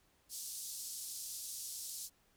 white band-pass noise, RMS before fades -45 dBFS, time 0.29-2.1 s, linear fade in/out 50 ms, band 4500 to 12000 Hz, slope 24 dB/octave, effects pink hiss -72 dBFS RMS until 2.36 s

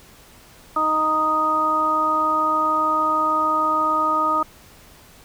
harmonic tone, 311.1 Hz, D#4, in tune, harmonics 1 / 2 / 3 / 4, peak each -29 / -28 / -25 / -18 dBFS, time 0.76-4.43 s, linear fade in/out 5 ms, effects pink hiss -48 dBFS RMS until 5.24 s

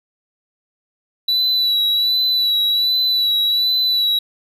triangle tone with vibrato, 3946 Hz, B7, 2 cents flat, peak -13 dBFS, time 1.28-4.19 s, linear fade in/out 5 ms, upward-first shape sine, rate 1.3 Hz, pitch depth 32 cents each way, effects none

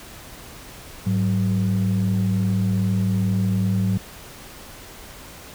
sine tone pair together, 105 / 187.48 Hz, G#2 / F#3, +19 / +23 cents, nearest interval minor seventh, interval 1004 cents, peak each -19 dBFS, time 1.06-3.98 s, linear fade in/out 10 ms, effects tanh soft clip ceiling -14 dBFS + pink hiss -41 dBFS RMS until 5.54 s

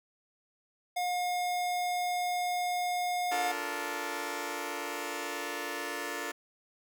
square tone, 716 Hz, F5, 43 cents sharp, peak -30 dBFS, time 0.96-3.52 s, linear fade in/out 10 ms
10% pulse chord, Bb major seventh, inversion first, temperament just, 291.4 / 349.6 / 437 / 466.2 Hz, D4 / F4 / A4 / Bb4, -13 / +2 / -12 / 0 cents, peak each -32 dBFS, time 3.31-6.32 s, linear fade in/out 10 ms
effects none

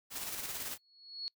white noise with tremolo, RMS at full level -39 dBFS, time 0.1-0.78 s, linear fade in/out 50 ms, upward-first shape square, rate 18 Hz, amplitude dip 35%
sine tone with exponential growth, 4355 Hz, C#8, 31 cents flat, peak -34 dBFS, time 0.77-1.28 s, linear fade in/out 0 ms, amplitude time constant 110 ms
effects noise-tail reverb RT60 0.1 s tail -25 dB re dry

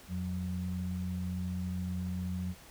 sine tone pair together, 87.31 / 181.72 Hz, F2 / F#3, 0 / -31 cents, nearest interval octave + minor second, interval 1269 cents, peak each -36 / -35 dBFS, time 0.08-2.55 s, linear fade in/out 50 ms, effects pink hiss -54 dBFS RMS until 2.7 s

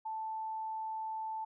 sine tone, 880 Hz, A5, in tune, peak -36 dBFS, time 0.05-1.45 s, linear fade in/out 10 ms, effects none

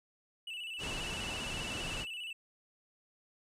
triangle tone with vibrato, 2794 Hz, F7, in tune, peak -38 dBFS, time 0.47-2.33 s, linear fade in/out 5 ms, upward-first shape square, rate 15 Hz, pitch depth 80 cents each way
pink low-pass noise, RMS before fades -41 dBFS, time 0.78-2.06 s, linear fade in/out 50 ms, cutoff 9800 Hz, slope 48 dB/octave
effects none

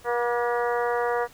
harmonic tone with a mistuned harmonic, 240 Hz, B3, 49 cents flat, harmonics 2 / 3 / 4 / 5 / 6 / 7 / 8, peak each -25 / -29 / -31 / -33 / -35 / -36 / -37 dBFS, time 0.04-1.28 s, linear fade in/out 50 ms, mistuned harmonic 5, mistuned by -26 cents, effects pink hiss -52 dBFS RMS until 1.33 s

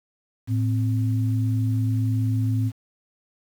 sine tone pair together, 109.8 / 261.1 Hz, A2 / C4, -3 / -3 cents, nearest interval octave + minor third, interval 1500 cents, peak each -20 / -28 dBFS, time 0.47-2.72 s, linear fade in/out 50 ms, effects 8-bit

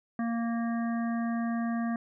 harmonic tone, 231.9 Hz, A#3, 9 cents flat, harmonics 1 / 3 / 5 / 7 / 8, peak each -28 / -38 / -42 / -45 / -46 dBFS, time 0.19-1.96 s, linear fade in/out 2 ms, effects none

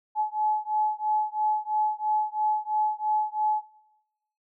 sine beating tone pair, 853 / 856 Hz, G#5 / A5, +46 / -48 cents, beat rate 3 Hz, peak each -26 dBFS, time 0.15-3.63 s, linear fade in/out 50 ms, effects noise-tail reverb RT60 0.9 s tail -19 dB re dry

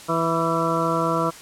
harmonic tone with a mistuned harmonic, 164.81 Hz, E3, in tune, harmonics 1 / 2 / 3 / 4 / 6 / 7 / 8, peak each -27 / -27 / -27 / -27 / -27 / -27 / -27 dBFS, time 0.08-1.31 s, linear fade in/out 20 ms, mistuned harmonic 8, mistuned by +28 cents, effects white hiss -42 dBFS RMS until 1.41 s + low-pass 10000 Hz 12 dB/octave

